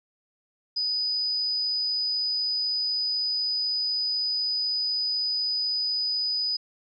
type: tone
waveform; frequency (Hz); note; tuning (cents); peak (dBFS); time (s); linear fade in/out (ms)
sine; 4978; D#8; 0; -24; 0.76-6.57; 10
effects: none